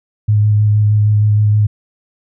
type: tone with vibrato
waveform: sine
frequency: 105.4 Hz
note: G#2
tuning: 26 cents sharp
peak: -8 dBFS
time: 0.28-1.67 s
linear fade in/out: 10 ms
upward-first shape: square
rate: 6.4 Hz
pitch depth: 12 cents each way
effects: none